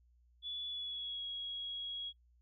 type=tone with pitch glide; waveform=sine; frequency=3430 to 3315 Hz; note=A7 to G#7; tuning=-45 to -4 cents; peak=-39 dBFS; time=0.42-2.13 s; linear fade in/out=50 ms; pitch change=-59 cents; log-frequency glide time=0.69-1.23 s; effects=noise-tail reverb RT60 0.1 s tail -26 dB re dry + added 60 Hz sine -65 dBFS peak until 2.41 s